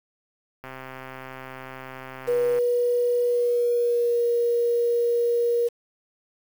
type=click train; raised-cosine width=0.5 ms; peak=-23 dBFS; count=256; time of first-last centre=0.64-2.587 s; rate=131 Hz
type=tone with pitch glide; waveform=sine; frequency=484.8 to 474 Hz; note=B4 to A#4; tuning=-32 to +29 cents; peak=-19 dBFS; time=2.27-5.69 s; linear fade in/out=20 ms; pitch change=-39 cents; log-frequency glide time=3.21-4.24 s
effects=7-bit